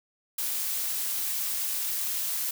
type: noise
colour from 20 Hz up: blue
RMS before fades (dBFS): -30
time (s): 0.38-2.51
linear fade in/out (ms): 5
effects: none